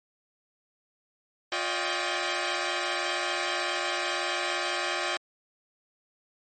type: tone cluster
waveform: 10% pulse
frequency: 354.6 / 576 / 631 / 790 Hz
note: F4 / D5 / D#5 / G5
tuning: +26 / -34 / +24 / +13 cents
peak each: -25 dBFS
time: 1.52-5.17 s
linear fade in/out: 2 ms
effects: MP3 32 kbps